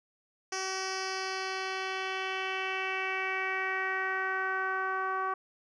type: tone with low-pass filter sweep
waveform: 10% pulse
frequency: 379.6 Hz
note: F#4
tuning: 44 cents sharp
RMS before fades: -33 dBFS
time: 0.52-5.34 s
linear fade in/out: 5 ms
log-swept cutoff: 5900 to 1200 Hz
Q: 3.1
effects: none